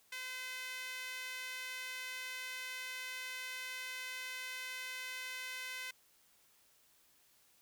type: tone with high-pass filter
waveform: sawtooth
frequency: 511 Hz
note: C5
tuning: 41 cents flat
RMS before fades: -44 dBFS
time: 0.12-5.91 s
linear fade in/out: 5 ms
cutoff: 2000 Hz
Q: 2
effects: white hiss -69 dBFS RMS until 7.61 s